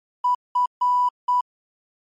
triangle tone bursts at uneven times, 987.8 Hz, B5, in tune, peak -12 dBFS, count 4, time 0.24-0.35 / 0.55-0.66 / 0.81-1.09 / 1.28-1.41 s, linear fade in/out 10 ms, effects tanh soft clip ceiling -14 dBFS + MP3 48 kbps

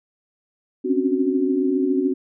sine tone cluster, 262 / 275.2 / 289 / 371 Hz, C4 / C#4 / D4 / F#4, +2 / -12 / -28 / +5 cents, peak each -23 / -22 / -26 / -22 dBFS, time 0.84-2.14 s, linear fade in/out 20 ms, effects none

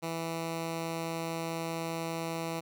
10% pulse tone, 164.81 Hz, E3, in tune, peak -25 dBFS, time 0.02-2.61 s, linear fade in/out 20 ms, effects none

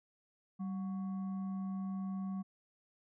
sine tone with frequency modulation, 192.7 Hz, G3, 29 cents flat, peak -36 dBFS, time 0.59-2.43 s, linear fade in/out 20 ms, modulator 921 Hz, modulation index 0.23, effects none

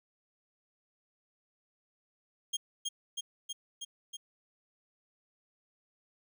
25% pulse tone with echo, 3234 Hz, G#7, 47 cents flat, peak -27 dBFS, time 2.53-2.57 s, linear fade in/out 10 ms, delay 320 ms, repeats 5, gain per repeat -2 dB, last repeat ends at 4.17 s, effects none

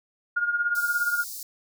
sine tone with tremolo, 1423 Hz, F6, 32 cents sharp, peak -19 dBFS, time 0.36-1.24 s, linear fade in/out 10 ms, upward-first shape triangle, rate 17 Hz, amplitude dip 75%
white high-pass noise, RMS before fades -37 dBFS, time 0.75-1.43 s, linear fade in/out 2 ms, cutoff 4300 Hz, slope 48 dB/octave
effects none

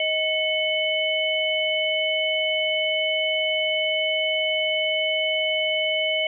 sine tone cluster, 627 / 2206 / 3014 Hz, D#5 / C#7 / F#7, +13 / -9 / +31 cents, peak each -25 dBFS, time 0-6.27 s, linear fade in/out 2 ms, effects none

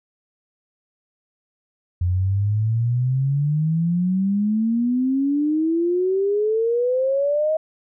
sine exponential sweep, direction up, 87.31 to 636 Hz, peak -17 dBFS, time 2.01-7.57 s, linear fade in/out 5 ms, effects none

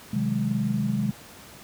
sine chord, Ab dominant seventh, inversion first, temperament just, 129.78 / 155.74 / 186.89 / 207.7 Hz, C3 / Eb3 / Gb3 / Ab3, -14 / +2 / +18 / 0 cents, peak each -28 / -31 / -31 / -25 dBFS, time 0.13-1.11 s, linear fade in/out 5 ms, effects pink hiss -46 dBFS RMS until 1.63 s + high-pass 80 Hz 12 dB/octave

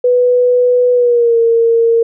sine tone with pitch glide, 493.9 to 460.8 Hz, B4 to A#4, 0 to -20 cents, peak -7 dBFS, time 0.04-2.03 s, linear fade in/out 5 ms, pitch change -120 cents, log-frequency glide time 0.93-1.38 s, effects none

